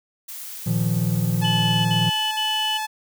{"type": "noise", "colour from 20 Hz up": "blue", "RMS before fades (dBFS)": -35, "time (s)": [0.28, 1.43], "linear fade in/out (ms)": 10}
{"type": "chord", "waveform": "triangle", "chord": "Bb suspended fourth", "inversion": "none", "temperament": "equal", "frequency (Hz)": [116.54, 155.56, 174.61], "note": ["Bb2", "Eb3", "F3"], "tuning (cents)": [0, 0, 0], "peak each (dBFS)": [-21, -23, -21], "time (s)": [0.66, 2.1], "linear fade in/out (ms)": 10}
{"type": "tone", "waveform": "sawtooth", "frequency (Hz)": 865, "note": "A5", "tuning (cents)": -30, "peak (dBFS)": -21, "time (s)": [1.41, 2.87], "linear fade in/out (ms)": 20}
{"type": "tone bursts", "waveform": "sine", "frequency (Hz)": 2978, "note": "F#7", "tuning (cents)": 11, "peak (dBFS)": -22, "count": 3, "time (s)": [1.44, 2.778], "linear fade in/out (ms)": 10, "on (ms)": 410, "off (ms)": 54}
{"effects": []}